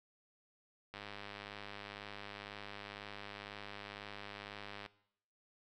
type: click train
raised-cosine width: 0.3 ms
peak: -30 dBFS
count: 401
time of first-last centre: 0.94-4.862 s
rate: 102 Hz
effects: noise-tail reverb RT60 0.7 s tail -19 dB re dry